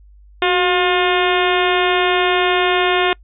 harmonic tone with a mistuned harmonic, 356.7 Hz, F4, 37 cents sharp, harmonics 1 / 2 / 3 / 4 / 5 / 6 / 7 / 8 / 9 / 10, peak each -17 / -20 / -22 / -23 / -24 / -25 / -25 / -26 / -27 / -27 dBFS, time 0.42-3.13 s, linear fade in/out 2 ms, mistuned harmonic 1, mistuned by +57 cents, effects noise-tail reverb RT60 0.1 s tail -26 dB re dry + added 50 Hz sine -42 dBFS peak until 3.23 s

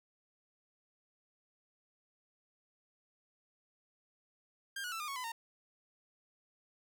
sawtooth tone with pitch steps, 1600 / 1458.8 / 1330 / 1212.6 / 1105.5 / 1007.9 / 919 Hz, G6 / F#6 / E6 / D#6 / C#6 / B5 / A#5, +35 / -25 / +15 / -45 / -5 / +35 / -25 cents, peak -35 dBFS, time 4.76-5.32 s, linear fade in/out 5 ms, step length 80 ms, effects none

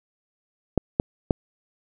clicks, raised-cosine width 2 ms, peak -5 dBFS, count 3, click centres 0.777 / 0.999 / 1.308 s, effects none

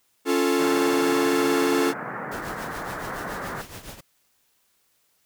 45% pulse chord, Db augmented, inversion none, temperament equal, 277.2 / 349.2 / 440 Hz, Db4 / F4 / A4, 0 / 0 / 0 cents, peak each -24 dBFS, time 0.25-1.94 s, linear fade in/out 50 ms
white band-pass noise, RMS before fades -33 dBFS, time 0.59-3.62 s, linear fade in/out 10 ms, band 120 to 1800 Hz, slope 48 dB/octave
pink noise with tremolo, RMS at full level -37 dBFS, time 2.31-4.01 s, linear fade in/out 10 ms, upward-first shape triangle, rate 7.1 Hz, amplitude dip 75%
effects white hiss -67 dBFS RMS until 5.25 s

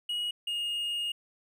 triangle tone pair in turn, 2899 / 2851 Hz, F#7 / F7, -36 / +35 cents, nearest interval unison, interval 29 cents, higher first, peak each -28 dBFS, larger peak neither, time 0.09-0.31 / 0.47-1.12 s, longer second, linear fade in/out 5 ms, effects none

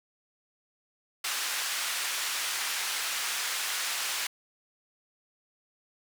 pink band-pass noise, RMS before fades -32 dBFS, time 1.24-4.27 s, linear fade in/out 5 ms, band 1500 to 12000 Hz, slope 12 dB/octave, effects none

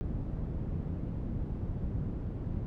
white low-pass noise, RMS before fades -35 dBFS, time 0.01-2.66 s, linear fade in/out 0 ms, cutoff 140 Hz, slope 12 dB/octave, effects none

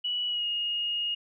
sine tone with pitch glide, 2941 to 2861 Hz, F#7 to F7, -11 to +41 cents, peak -27 dBFS, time 0.04-1.15 s, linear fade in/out 10 ms, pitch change -48 cents, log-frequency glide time 0.27-0.46 s, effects none

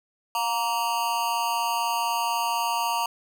square tone with amplitude modulation, 932.3 Hz, A#5, in tune, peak -20 dBFS, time 0.35-3.06 s, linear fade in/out 2 ms, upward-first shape sine, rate 224 Hz, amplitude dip 95%, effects none

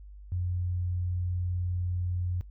sine tone, 89.5 Hz, F2, 43 cents sharp, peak -28 dBFS, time 0.32-2.41 s, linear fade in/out 0 ms, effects noise-tail reverb RT60 0.1 s tail -18 dB re dry + added 50 Hz sine -44 dBFS peak until 2.5 s

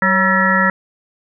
harmonic tone with a mistuned harmonic, 191.2 Hz, G3, 43 cents flat, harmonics 1 / 3 / 5 / 7 / 9 / 10, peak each -18 / -22 / -21 / -17 / -18 / -17 dBFS, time 0.02-0.7 s, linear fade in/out 2 ms, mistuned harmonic 3, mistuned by -68 cents, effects none

